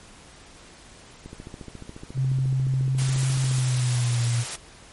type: click train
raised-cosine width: 3 ms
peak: -25 dBFS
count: 34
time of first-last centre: 1.26-3.584 s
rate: 14.2 Hz
type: tone with pitch glide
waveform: sine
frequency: 132 to 118.97 Hz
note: C3 to A#2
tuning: +16 to +36 cents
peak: -20 dBFS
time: 2.14-4.45 s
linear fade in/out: 50 ms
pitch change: -180 cents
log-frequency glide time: 3.39-4.23 s
type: noise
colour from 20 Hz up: white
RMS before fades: -32 dBFS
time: 2.98-4.56 s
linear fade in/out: 5 ms
effects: pink hiss -48 dBFS RMS until 4.92 s + MP3 48 kbps